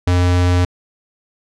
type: tone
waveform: square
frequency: 89.2 Hz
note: F2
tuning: 37 cents sharp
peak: -12 dBFS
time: 0.07-0.65 s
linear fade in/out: 5 ms
effects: low-pass 7000 Hz 12 dB/octave